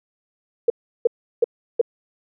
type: tone bursts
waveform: sine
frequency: 470 Hz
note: A#4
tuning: 14 cents sharp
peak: -11 dBFS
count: 4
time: 0.68-1.814 s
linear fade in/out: 5 ms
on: 21 ms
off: 350 ms
effects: none